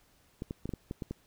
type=clicks; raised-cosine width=3 ms; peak=-23 dBFS; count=8; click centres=0.421 / 0.509 / 0.656 / 0.692 / 0.737 / 0.911 / 1.022 / 1.11 s; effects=pink hiss -66 dBFS RMS until 1.26 s